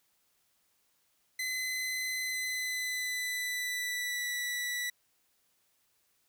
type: tone with pitch glide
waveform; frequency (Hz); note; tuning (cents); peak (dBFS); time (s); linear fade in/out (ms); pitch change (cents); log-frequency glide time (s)
sawtooth; 2031 to 1960.7; B6 to B6; +48 to -13; -29; 1.39-4.9; 5; -61; 2.21-4.32
effects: white hiss -73 dBFS RMS until 6.28 s